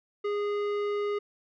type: tone with tanh clipping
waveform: sine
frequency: 411.7 Hz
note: G#4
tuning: 15 cents flat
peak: -29 dBFS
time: 0.24-1.19 s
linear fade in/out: 10 ms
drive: 14 dB
effects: none

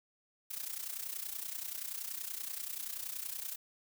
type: noise with amplitude modulation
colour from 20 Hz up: blue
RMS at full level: -38 dBFS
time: 0.5-3.56 s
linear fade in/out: 10 ms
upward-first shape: sine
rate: 30.5 Hz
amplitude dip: 75%
effects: none

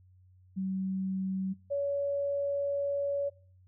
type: tone pair in turn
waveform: sine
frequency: 190 / 564.6 Hz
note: F#3 / C#5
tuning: +46 / +32 cents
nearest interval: octave + perfect fifth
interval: 1886 cents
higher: second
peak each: -30 / -28 dBFS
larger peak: second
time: 0.56-1.54 / 1.7-3.3 s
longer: second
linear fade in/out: 20 ms
effects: noise-tail reverb RT60 0.5 s tail -24 dB re dry + added 92 Hz sine -57 dBFS peak until 3.67 s

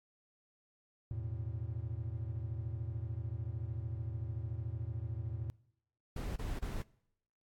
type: chord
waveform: triangle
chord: E suspended fourth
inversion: none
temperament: equal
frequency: 82.41 / 110 / 123.47 Hz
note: E2 / A2 / B2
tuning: 0 / 0 / 0 cents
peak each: -41 / -37 / -42 dBFS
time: 1.11-5.5 s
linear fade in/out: 0 ms
type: noise bursts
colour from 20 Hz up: brown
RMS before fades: -38 dBFS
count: 3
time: 6.16-6.822 s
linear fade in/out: 5 ms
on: 200 ms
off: 31 ms
effects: noise-tail reverb RT60 0.8 s tail -23 dB re dry + AAC 64 kbps

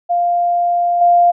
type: tone with level steps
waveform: sine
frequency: 698.5 Hz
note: F5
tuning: in tune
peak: -12 / -7 dBFS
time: 0.09-1.32 s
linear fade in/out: 20 ms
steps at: 1.01 s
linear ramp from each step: 5 ms
effects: none

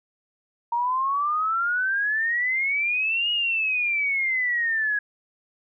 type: exponential two-way sweep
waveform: sine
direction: up then down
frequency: 932 to 2896 to 1657 Hz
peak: -21 dBFS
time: 0.72-4.99 s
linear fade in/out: 5 ms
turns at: 3.31 s
effects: none

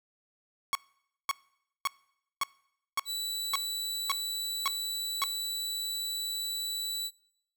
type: tone bursts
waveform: sawtooth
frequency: 1108.7 Hz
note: C#6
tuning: in tune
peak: -22 dBFS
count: 9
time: 0.73-5.239 s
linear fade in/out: 0 ms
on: 21 ms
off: 540 ms
type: tone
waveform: sawtooth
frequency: 3951 Hz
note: B7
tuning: in tune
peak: -29 dBFS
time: 3.05-7.11 s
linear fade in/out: 50 ms
effects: noise-tail reverb RT60 0.7 s tail -23 dB re dry

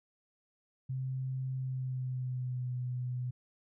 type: tone with pitch glide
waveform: sine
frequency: 130.81 to 124.97 Hz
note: C3 to B2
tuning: 0 to +21 cents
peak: -33 dBFS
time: 0.89-3.31 s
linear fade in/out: 10 ms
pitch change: -79 cents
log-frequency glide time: 1.56-2.72 s
effects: none

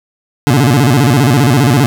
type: tone with vibrato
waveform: 25% pulse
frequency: 131.2 Hz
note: C3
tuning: 5 cents sharp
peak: -3 dBFS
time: 0.47-1.86 s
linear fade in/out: 0 ms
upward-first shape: square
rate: 15 Hz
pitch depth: 180 cents each way
effects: none

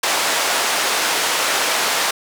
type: band-pass noise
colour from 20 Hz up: pink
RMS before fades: -19 dBFS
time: 0.03-2.11 s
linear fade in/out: 5 ms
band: 640 to 9600 Hz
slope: 12 dB/octave
effects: none

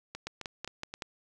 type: two click trains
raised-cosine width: 0.2 ms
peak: -22 / -19 dBFS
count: 4 / 5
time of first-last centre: 0.15-0.939 / 0.27-1.022 s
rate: 3.8 / 5.32 Hz
effects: none

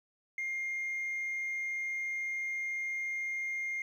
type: tone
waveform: sine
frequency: 2119 Hz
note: C7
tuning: 21 cents sharp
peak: -31 dBFS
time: 0.38-3.82 s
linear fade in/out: 2 ms
effects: tanh soft clip ceiling -31 dBFS + 11-bit

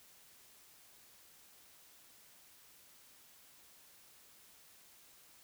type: silence
effects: white hiss -62 dBFS RMS until 5.43 s

